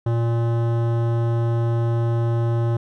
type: tone with hard clipping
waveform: sine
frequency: 116.6 Hz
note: A#2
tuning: 1 cent sharp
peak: -20 dBFS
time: 0.06-2.77 s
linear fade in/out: 5 ms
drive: 16 dB
effects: none